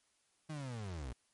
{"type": "linear sweep", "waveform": "35% pulse", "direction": "down", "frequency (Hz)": [159.5, 55], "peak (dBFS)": -39, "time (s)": [0.49, 1.13], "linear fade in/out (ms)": 10, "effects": ["white hiss -75 dBFS RMS until 1.33 s", "MP3 48 kbps"]}